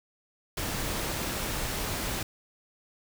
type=noise; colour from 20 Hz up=pink; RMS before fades=-32 dBFS; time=0.57-2.23 s; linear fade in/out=5 ms; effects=none